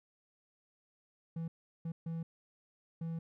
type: tone bursts at uneven times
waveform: triangle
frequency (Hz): 164.81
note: E3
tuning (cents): 0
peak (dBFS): -34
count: 4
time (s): 1.36-1.48 / 1.85-1.92 / 2.06-2.23 / 3.01-3.19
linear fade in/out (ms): 5
effects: none